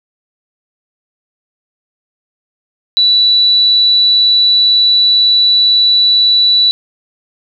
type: tone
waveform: sine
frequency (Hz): 3951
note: B7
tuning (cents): 0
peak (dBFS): -6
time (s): 2.97-6.71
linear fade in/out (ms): 0
effects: none